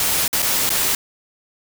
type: noise with dropouts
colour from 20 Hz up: white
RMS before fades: -19 dBFS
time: 0-0.95 s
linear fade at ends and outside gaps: 2 ms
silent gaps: 0.279-0.329 / 0.421-0.425 / 0.693-0.702 s
effects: none